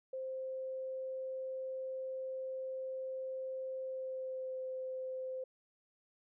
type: tone with pitch glide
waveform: sine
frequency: 523.3 to 518.2 Hz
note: C5 to C5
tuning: 0 to -17 cents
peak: -38 dBFS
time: 0.13-5.44 s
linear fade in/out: 5 ms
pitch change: -17 cents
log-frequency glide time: 3.82-4.59 s
effects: none